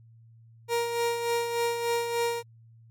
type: tone with tremolo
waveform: 30% pulse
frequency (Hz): 470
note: A#4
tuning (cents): +14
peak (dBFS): -21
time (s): 0.68-2.43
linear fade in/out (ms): 50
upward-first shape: sine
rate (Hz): 3.4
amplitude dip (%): 50
effects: added 114 Hz sine -51 dBFS peak until 2.9 s + MP3 64 kbps